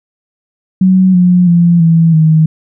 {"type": "tone with pitch steps", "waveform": "sine", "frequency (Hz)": [186.9, 179.18, 171.78, 164.69, 157.89], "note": ["F#3", "F3", "F3", "E3", "D#3"], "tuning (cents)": [18, 45, -28, -1, 26], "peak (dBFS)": -4, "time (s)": [0.81, 2.46], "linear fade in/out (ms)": 5, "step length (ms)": 330, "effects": []}